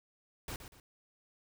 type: noise with echo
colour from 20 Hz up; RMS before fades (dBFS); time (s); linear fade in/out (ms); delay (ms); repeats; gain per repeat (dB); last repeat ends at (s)
pink; -41; 0.48-0.56; 2; 120; 2; -9; 0.8
effects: none